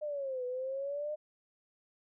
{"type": "exponential two-way sweep", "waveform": "sine", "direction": "down then up", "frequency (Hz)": [611, 493.9, 611], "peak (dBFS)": -34, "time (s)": [0.01, 1.16], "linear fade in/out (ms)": 20, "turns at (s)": 0.45, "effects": []}